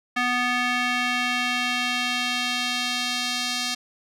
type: tone with band-pass filter sweep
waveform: square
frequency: 246.9 Hz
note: B3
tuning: in tune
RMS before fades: -25 dBFS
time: 0.16-3.75 s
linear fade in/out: 10 ms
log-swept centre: 1900 to 4500 Hz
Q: 1.4
effects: none